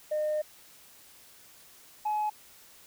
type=tone pair in turn; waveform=sine; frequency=609 / 847.7 Hz; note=D#5 / G#5; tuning=-37 / +35 cents; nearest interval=tritone; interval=572 cents; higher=second; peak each=-25 dBFS; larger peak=neither; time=0.11-0.42 / 2.05-2.3 s; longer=first; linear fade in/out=10 ms; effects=tanh soft clip ceiling -24 dBFS + white hiss -55 dBFS RMS until 2.86 s